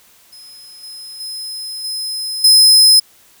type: tone with level steps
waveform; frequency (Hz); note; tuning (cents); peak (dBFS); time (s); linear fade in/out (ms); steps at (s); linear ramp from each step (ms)
sawtooth; 5100; D#8; +42; -34 / -28 / -22 / -18 / -3; 0.32-3; 10; 0.83 / 1.2 / 1.84 / 2.44; 5
effects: white hiss -49 dBFS RMS until 3.4 s